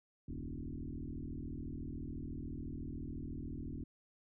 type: tone with frequency modulation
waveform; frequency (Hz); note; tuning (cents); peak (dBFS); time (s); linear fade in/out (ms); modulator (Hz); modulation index
sine; 107; A2; -48; -40; 0.28-3.84; 5; 40; 5.2
effects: none